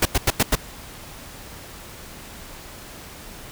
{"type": "noise bursts", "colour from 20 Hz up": "pink", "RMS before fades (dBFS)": -17, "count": 5, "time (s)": [0.02, 0.554], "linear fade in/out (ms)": 5, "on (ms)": 34, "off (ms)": 91, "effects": ["pink hiss -40 dBFS RMS until 3.51 s"]}